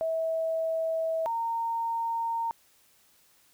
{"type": "tone pair in turn", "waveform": "sine", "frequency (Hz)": [649, 920], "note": ["E5", "A#5"], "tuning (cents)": [-27, -23], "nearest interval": "tritone", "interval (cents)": 604, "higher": "second", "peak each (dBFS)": [-26, -27], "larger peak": "first", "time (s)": [[0.01, 1.26], [1.26, 2.51]], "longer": "neither", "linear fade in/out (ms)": 0, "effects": ["white hiss -63 dBFS RMS until 3.53 s"]}